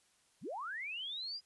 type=linear sweep; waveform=sine; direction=up; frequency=93.6 to 4978 Hz; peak=-39 dBFS; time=0.41-1.41 s; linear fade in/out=50 ms; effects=white hiss -71 dBFS RMS until 1.45 s + resampled to 24000 Hz